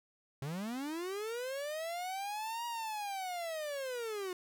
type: linear two-way sweep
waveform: 45% pulse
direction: up then down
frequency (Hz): 130 to 955 to 355.9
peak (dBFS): -37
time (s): 0.42-4.33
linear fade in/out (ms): 2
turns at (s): 2.66
effects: none